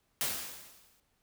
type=noise with exponential decay; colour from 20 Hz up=white; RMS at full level=-30 dBFS; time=0.21-1 s; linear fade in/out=1 ms; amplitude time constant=170 ms; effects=pink hiss -75 dBFS RMS until 1.22 s